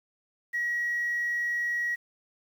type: tone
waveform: sine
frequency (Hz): 1910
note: A#6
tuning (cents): +42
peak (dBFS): -25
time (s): 0.53-1.96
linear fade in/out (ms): 20
effects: tanh soft clip ceiling -23 dBFS + 9-bit